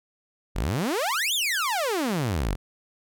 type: exponential two-way sweep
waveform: sawtooth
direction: up then down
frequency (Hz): 39.16 to 3729 to 39.16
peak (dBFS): -20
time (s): 0.55-2.56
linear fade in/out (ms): 20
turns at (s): 1.34
effects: none